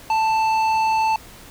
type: tone with tanh clipping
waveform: sine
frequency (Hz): 883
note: A5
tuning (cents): +6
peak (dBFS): -18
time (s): 0.1-1.16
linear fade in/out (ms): 2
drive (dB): 11
effects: pink hiss -43 dBFS RMS until 1.5 s